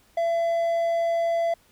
triangle tone, 673 Hz, E5, 36 cents sharp, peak -19 dBFS, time 0.17-1.54 s, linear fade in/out 5 ms, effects pink hiss -60 dBFS RMS until 1.71 s

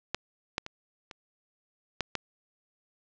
clicks, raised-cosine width 0.2 ms, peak -11 / -11 / -21 / -25 / -11 / -12 dBFS, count 6, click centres 0.146 / 0.581 / 0.664 / 1.112 / 2.007 / 2.153 s, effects low-pass 6000 Hz 12 dB/octave

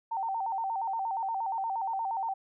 sine tone with vibrato, 840 Hz, G#5, 19 cents sharp, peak -29 dBFS, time 0.11-2.34 s, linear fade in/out 10 ms, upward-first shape square, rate 8.5 Hz, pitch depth 140 cents each way, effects none

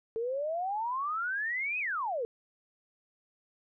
sine exponential two-way sweep, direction up then down, 440 to 2571 to 440 Hz, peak -30 dBFS, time 0.16-2.25 s, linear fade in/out 0 ms, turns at 1.79 s, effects none

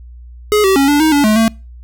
square tone with pitch steps, 420.8 / 384.1 / 275.9 / 290.5 / 314.6 / 286.9 / 214.4 / 225 Hz, G#4 / G4 / C#4 / D4 / D#4 / D4 / A3 / A3, +23 / -35 / -8 / -19 / +19 / -40 / -45 / +39 cents, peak -9 dBFS, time 0.52-1.48 s, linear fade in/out 0 ms, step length 120 ms, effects noise-tail reverb RT60 0.3 s tail -25 dB re dry + added 60 Hz sine -32 dBFS peak until 1.83 s

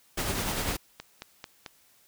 pink noise with tremolo, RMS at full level -29 dBFS, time 0.17-0.77 s, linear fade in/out 10 ms, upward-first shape sine, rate 10 Hz, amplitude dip 35%
click train, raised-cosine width 0.2 ms, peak -21 dBFS, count 4, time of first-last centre 1-1.662 s, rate 4.53 Hz
effects white hiss -62 dBFS RMS until 2.07 s

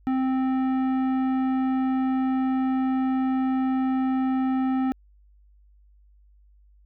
sine tone with tanh clipping, 261.6 Hz, C4, in tune, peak -23 dBFS, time 0.07-4.92 s, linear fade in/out 0 ms, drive 13 dB, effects added 50 Hz sine -53 dBFS peak until 6.85 s

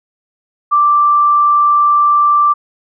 sine tone, 1174.7 Hz, D6, in tune, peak -7 dBFS, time 0.71-2.54 s, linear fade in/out 20 ms, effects none

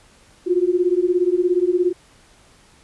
sine beating tone pair, 349.2 / 366.2 Hz, F4 / F#4, 0 / -18 cents, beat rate 17 Hz, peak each -18 dBFS, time 0.46-1.93 s, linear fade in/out 20 ms, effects pink hiss -52 dBFS RMS until 2.83 s + resampled to 24000 Hz

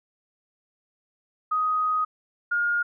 sine tone pair in turn, 1252 / 1421.6 Hz, D#6 / F6, +10 / +30 cents, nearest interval major second, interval 220 cents, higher second, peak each -21 dBFS, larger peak neither, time 1.51-2.05 / 2.51-2.83 s, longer first, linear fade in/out 10 ms, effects none

